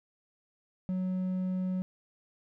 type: tone with hard clipping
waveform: sine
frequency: 185 Hz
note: F#3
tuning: in tune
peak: -30 dBFS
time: 0.89-1.82 s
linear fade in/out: 0 ms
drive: 3 dB
effects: none